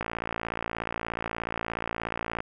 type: click train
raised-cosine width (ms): 0.5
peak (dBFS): -15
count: 137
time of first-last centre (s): 0.01-2.404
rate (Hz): 56.8
effects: none